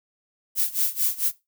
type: noise with tremolo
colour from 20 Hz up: violet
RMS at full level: -21 dBFS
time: 0.55-1.32 s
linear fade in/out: 50 ms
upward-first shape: sine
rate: 4.5 Hz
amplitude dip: 90%
effects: noise-tail reverb RT60 0.2 s tail -17 dB re dry